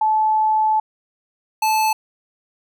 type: tone pair in turn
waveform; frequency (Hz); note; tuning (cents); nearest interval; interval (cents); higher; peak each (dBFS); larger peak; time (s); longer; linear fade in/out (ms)
sine / square; 867 / 871.4; A5 / A5; -26 / -17; unison; 9; second; -14 / -16; first; 0.01-0.8 / 1.62-1.93; first; 5
effects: none